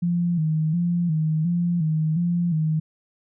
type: tone with vibrato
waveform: sine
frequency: 164.81 Hz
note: E3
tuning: in tune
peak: -19 dBFS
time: 0.02-2.8 s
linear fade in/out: 10 ms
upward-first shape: square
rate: 1.4 Hz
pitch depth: 87 cents each way
effects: none